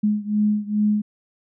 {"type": "beating tone pair", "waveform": "sine", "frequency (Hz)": [209.1, 211.5], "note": ["G#3", "G#3"], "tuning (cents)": [12, 32], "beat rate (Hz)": 2.4, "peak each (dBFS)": [-20, -22], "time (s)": [0.03, 1.02], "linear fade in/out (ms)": 10, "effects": []}